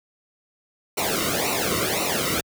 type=noise with flanger; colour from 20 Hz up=pink; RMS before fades=-24 dBFS; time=0.97-2.41 s; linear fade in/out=10 ms; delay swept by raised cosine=0.6 to 1.22 ms; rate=1.9 Hz; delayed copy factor=-0.9; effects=high-pass 60 Hz 12 dB/octave